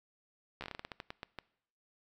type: slowing click train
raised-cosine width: 0.3 ms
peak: -25 dBFS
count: 14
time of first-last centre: 0.61-1.387 s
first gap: 13 ms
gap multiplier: 1.23
effects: noise-tail reverb RT60 0.7 s tail -22 dB re dry